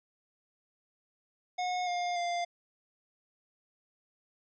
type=tone with pitch steps; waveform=square; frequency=725 / 708 / 697 Hz; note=F#5 / F5 / F5; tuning=-35 / +23 / -4 cents; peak=-31 dBFS; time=1.58-2.45 s; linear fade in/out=10 ms; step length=290 ms; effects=resampled to 16000 Hz